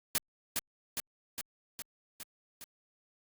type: noise with echo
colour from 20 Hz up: white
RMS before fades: -29 dBFS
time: 0.15-0.18 s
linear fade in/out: 0 ms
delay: 410 ms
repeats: 6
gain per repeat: -3 dB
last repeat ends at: 2.64 s
effects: Opus 48 kbps